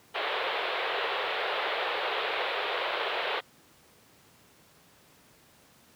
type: band-pass noise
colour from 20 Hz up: pink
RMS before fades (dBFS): -31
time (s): 0.14-3.41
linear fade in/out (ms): 20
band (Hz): 410 to 3800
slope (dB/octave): 48
effects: pink hiss -59 dBFS RMS until 5.95 s + high-pass 100 Hz 12 dB/octave